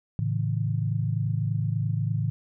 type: chord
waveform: sine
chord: A major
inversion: none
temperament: equal with one note detuned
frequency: 110 / 138.59 / 161.98 Hz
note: A2 / C#3 / E3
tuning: 0 / 0 / -30 cents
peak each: -26 / -29 / -30 dBFS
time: 0.19-2.3 s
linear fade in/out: 0 ms
effects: none